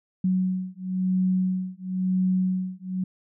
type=beating tone pair; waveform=sine; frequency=185 / 185.98 Hz; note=F#3 / F#3; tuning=0 / +9 cents; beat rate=0.98 Hz; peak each=-25 dBFS; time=0.24-3.04 s; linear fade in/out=5 ms; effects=none